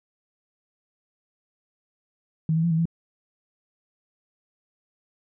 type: tone with pitch steps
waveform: sine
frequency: 159.3 / 162.7 / 170.2 / 161 / 166.6 Hz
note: D#3 / E3 / F3 / E3 / E3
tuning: +41 / -22 / -44 / -41 / +19 cents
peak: -19 dBFS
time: 2.49-2.855 s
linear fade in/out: 2 ms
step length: 73 ms
effects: none